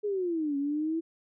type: exponential two-way sweep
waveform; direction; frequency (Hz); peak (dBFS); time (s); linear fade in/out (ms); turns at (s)
sine; down then up; 425.5 to 277.2 to 332.4; -27; 0.03-1.01; 20; 0.57
effects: none